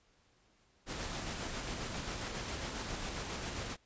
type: noise with tremolo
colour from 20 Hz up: pink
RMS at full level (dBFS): -39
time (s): 0.86-3.77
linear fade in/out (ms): 50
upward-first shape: square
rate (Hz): 7.4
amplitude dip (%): 25
effects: pink hiss -70 dBFS RMS until 3.85 s + resampled to 16000 Hz